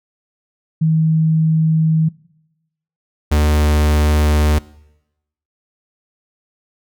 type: tone pair in turn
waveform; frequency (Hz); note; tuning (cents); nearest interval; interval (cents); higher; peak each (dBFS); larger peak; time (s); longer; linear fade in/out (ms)
sine / 45% pulse; 159.2 / 75.13; D#3 / D2; +40 / +40; octave + minor second; 1300; first; -11; neither; 0.81-2.09 / 3.31-4.59; neither; 10
effects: noise-tail reverb RT60 0.9 s tail -22 dB re dry